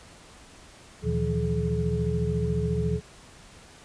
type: tone cluster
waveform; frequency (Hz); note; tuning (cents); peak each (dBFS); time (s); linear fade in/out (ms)
sine; 77 / 120.8 / 159.9 / 174 / 425.7; D#2 / B2 / D#3 / F3 / G#4; -17 / -38 / +48 / -6 / +43; -30; 1.02-3.01; 50
effects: pink hiss -50 dBFS RMS until 3.84 s + resampled to 22050 Hz